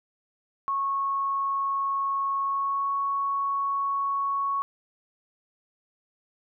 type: tone with pitch glide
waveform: sine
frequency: 1100 to 1109.6 Hz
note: C#6 to C#6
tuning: -14 to +1 cents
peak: -24 dBFS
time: 0.68-4.62 s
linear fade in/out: 0 ms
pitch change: +15 cents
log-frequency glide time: 2.42-2.93 s
effects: none